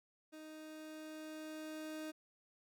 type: tone with level ramp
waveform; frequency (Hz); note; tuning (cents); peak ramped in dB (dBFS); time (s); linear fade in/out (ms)
30% pulse; 311.1; D#4; 0; -48 to -40; 0.32-2.12; 20
effects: none

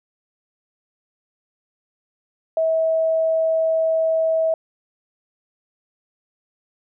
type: tone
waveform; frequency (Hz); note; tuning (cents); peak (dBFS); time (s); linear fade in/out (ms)
sine; 646; E5; -35; -16; 2.57-4.54; 2
effects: none

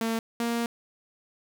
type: tone pair in turn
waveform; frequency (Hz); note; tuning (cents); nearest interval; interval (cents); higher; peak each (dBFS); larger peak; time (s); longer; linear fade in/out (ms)
sawtooth; 226.5 / 234.2; A#3 / A#3; -50 / +8; minor second; 58; second; -22 / -22; neither; 0.01-0.19 / 0.4-0.66; second; 2
effects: none

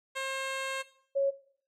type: tone pair in turn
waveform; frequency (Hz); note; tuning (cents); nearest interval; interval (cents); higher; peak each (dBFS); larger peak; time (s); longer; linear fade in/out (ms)
10% pulse / sine; 534 / 551.6; C5 / C#5; +35 / -9; minor second; 56; second; -24; neither; 0.15-0.83 / 1.15-1.31; first; 20
effects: noise-tail reverb RT60 0.6 s tail -17 dB re dry + low-pass 9000 Hz 12 dB/octave

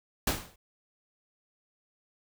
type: noise with exponential decay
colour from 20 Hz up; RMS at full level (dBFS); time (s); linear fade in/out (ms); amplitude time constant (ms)
pink; -24; 0.27-0.56; 5; 62
effects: none

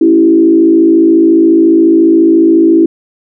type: tone with frequency modulation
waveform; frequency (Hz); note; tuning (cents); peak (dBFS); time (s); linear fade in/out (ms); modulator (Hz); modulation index
sine; 329.6; E4; 0; -3; 0.01-2.86; 5; 54.3; 0.8
effects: none

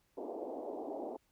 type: band-pass noise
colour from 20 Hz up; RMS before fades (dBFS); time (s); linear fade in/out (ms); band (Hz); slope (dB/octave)
pink; -42; 0.17-1.17; 10; 270 to 820; 48
effects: pink hiss -75 dBFS RMS until 1.31 s

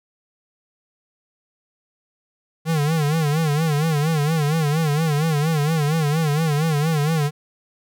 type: tone with vibrato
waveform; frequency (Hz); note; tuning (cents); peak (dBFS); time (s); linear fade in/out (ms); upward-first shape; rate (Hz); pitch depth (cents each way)
square; 153.9; D#3; -19; -18; 2.65-7.31; 50; sine; 4.3; 120
effects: none

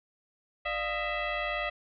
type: tone with frequency modulation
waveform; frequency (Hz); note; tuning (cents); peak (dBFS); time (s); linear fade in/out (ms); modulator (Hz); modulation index
sine; 698.5; F5; 0; -29; 0.65-1.7; 10; 648; 3.5
effects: none

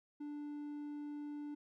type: tone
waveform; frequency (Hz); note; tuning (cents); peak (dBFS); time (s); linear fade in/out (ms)
triangle; 293.7; D4; 0; -40; 0.2-1.55; 10
effects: none

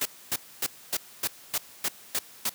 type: noise bursts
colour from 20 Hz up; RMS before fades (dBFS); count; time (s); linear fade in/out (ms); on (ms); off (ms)
white; -27; 9; 0.01-2.495; 5; 45; 260
effects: white hiss -50 dBFS RMS until 2.54 s + high-pass 100 Hz 12 dB/octave

